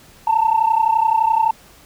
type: tone pair together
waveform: sine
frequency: 880 / 911.7 Hz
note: A5 / A#5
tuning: 0 / -39 cents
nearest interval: minor second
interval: 61 cents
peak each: -15 dBFS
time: 0.27-1.51 s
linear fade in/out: 5 ms
effects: tanh soft clip ceiling -7 dBFS + pink hiss -47 dBFS RMS until 1.85 s